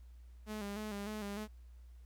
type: tone with vibrato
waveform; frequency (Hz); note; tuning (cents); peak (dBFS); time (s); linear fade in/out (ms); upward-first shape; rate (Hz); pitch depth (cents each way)
sawtooth; 207.7; G#3; 0; -36; 0.46-1.48; 50; square; 3.3; 51
effects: added 60 Hz sine -52 dBFS peak until 2.05 s + pink hiss -75 dBFS RMS until 2.05 s